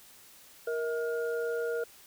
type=tone cluster; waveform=sine; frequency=469 / 641 / 1421 Hz; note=A#4 / E5 / F6; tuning=+11 / -49 / +30 cents; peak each=-30 / -39 / -39 dBFS; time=0.67-1.84 s; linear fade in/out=5 ms; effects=white hiss -55 dBFS RMS until 2.06 s